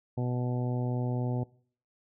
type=harmonic tone; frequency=123.8 Hz; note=B2; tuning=5 cents sharp; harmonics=1 / 2 / 3 / 4 / 5 / 6 / 7; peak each=-29 / -35 / -39 / -41 / -43 / -45 / -46 dBFS; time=0.17-1.44 s; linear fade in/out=10 ms; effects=noise-tail reverb RT60 0.5 s tail -22 dB re dry